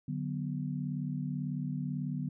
sine chord, B minor, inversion first, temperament equal, 146.83 / 185 / 246.9 Hz, D3 / F#3 / B3, 0 / 0 / 0 cents, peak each -35 / -38 / -38 dBFS, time 0.08-2.29 s, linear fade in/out 5 ms, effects none

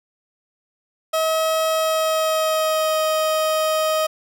30% pulse tone with pitch glide, 639 to 627.3 Hz, D#5 to D#5, +46 to +14 cents, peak -15 dBFS, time 1.13-4.07 s, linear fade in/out 10 ms, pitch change -32 cents, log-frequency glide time 1.7-2.99 s, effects none

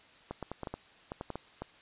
clicks, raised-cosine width 1 ms, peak -23 dBFS, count 11, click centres 0.31 / 0.427 / 0.516 / 0.633 / 0.672 / 0.74 / 1.119 / 1.211 / 1.303 / 1.356 / 1.62 s, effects white hiss -58 dBFS RMS until 1.81 s + resampled to 8000 Hz

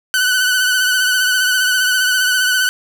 sawtooth tone with vibrato, 1500 Hz, F#6, 23 cents sharp, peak -9 dBFS, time 0.14-2.69 s, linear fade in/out 0 ms, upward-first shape triangle, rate 15 Hz, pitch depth 46 cents each way, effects none

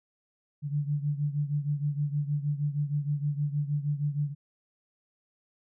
sine beating tone pair, 144.4 / 150.8 Hz, D3 / D3, -29 / +46 cents, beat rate 6.4 Hz, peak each -28 / -32 dBFS, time 0.62-4.35 s, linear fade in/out 50 ms, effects none

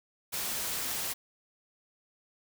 white noise, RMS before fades -34 dBFS, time 0.32-1.14 s, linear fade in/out 20 ms, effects none

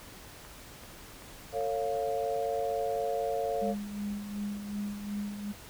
click train, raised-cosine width 0.5 ms, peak -33 dBFS, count 4, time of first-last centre 0.45-1.608 s, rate 2.59 Hz
sine chord, A augmented, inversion none, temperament equal with one note detuned, 450.3 / 554.4 / 698.5 Hz, A4 / C#5 / E#5, +40 / 0 / 0 cents, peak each -33 dBFS, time 1.52-3.75 s, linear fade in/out 50 ms
sine tone with tremolo, 204.9 Hz, G#3, 23 cents flat, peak -31 dBFS, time 3.61-5.53 s, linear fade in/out 20 ms, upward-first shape sine, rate 2.7 Hz, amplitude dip 55%
effects pink hiss -49 dBFS RMS until 5.69 s

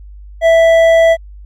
triangle tone with hard clipping, 659.3 Hz, E5, in tune, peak -7 dBFS, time 0.41-1.17 s, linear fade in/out 50 ms, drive 11 dB, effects added 50 Hz sine -31 dBFS peak until 1.45 s + Opus 48 kbps

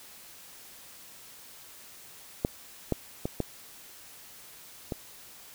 clicks, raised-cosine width 2 ms, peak -11 / -12 / -16 / -14 / -18 dBFS, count 5, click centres 2.449 / 2.923 / 3.255 / 3.403 / 4.922 s, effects white hiss -50 dBFS RMS until 5.54 s

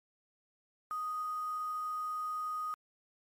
sine tone with quantisation, 1245 Hz, D#6, 1 cent sharp, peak -34 dBFS, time 0.91-2.74 s, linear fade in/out 0 ms, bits 9, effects MP3 64 kbps

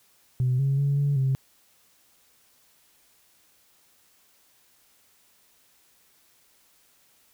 sine tone with pitch steps, 126.8 / 137.3 / 140.9 / 142.5 / 133.3 Hz, B2 / C#3 / C#3 / C#3 / C3, +46 / -16 / +29 / +48 / +33 cents, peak -19 dBFS, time 0.4-1.35 s, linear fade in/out 0 ms, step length 190 ms, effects tanh soft clip ceiling -17 dBFS + white hiss -62 dBFS RMS until 7.33 s

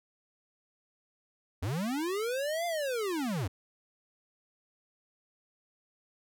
square linear two-way sweep, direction up then down, 78.6 to 702 to 78.6 Hz, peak -31 dBFS, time 1.62-3.48 s, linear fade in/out 10 ms, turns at 2.66 s, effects none

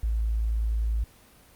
sine tone, 55.3 Hz, A1, 9 cents sharp, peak -23 dBFS, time 0.03-1.04 s, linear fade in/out 5 ms, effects pink hiss -55 dBFS RMS until 1.55 s + Opus 24 kbps

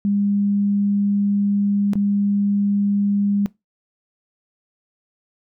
sine tone with dropouts, 202.1 Hz, G#3, 47 cents flat, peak -16 dBFS, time 0.05-3.46 s, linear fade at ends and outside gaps 0 ms, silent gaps 1.934-1.955 s, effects noise-tail reverb RT60 0.2 s tail -21 dB re dry

